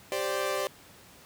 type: chord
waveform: sawtooth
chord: G suspended fourth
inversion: none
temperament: equal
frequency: 392 / 523.3 / 587.3 Hz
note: G4 / C5 / D5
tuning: 0 / 0 / 0 cents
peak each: -30 / -29 / -28 dBFS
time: 0.12-0.67 s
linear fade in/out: 0 ms
effects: pink hiss -53 dBFS RMS until 1.25 s + high-pass 80 Hz 12 dB/octave